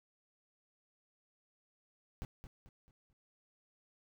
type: noise with echo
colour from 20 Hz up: brown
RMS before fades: -41 dBFS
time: 2.22-2.25 s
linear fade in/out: 0 ms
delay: 220 ms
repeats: 4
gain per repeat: -8 dB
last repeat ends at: 3.13 s
effects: none